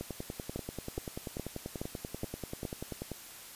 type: two click trains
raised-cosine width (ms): 2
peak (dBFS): -22 / -24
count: 6 / 33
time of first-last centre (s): 0.56-2.652 / 0.01-3.117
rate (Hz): 2.39 / 10.3
effects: white hiss -49 dBFS RMS until 3.55 s + resampled to 32000 Hz